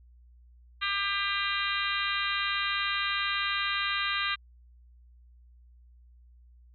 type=harmonic tone with a mistuned harmonic; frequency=398.6 Hz; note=G4; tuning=29 cents sharp; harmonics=3 / 4 / 5 / 6 / 7 / 8 / 9 / 10; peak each=-33 / -34 / -35 / -36 / -36 / -37 / -38 / -38 dBFS; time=0.81-4.36 s; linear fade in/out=20 ms; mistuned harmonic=9; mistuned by=+53 cents; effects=added 60 Hz sine -53 dBFS peak until 6.74 s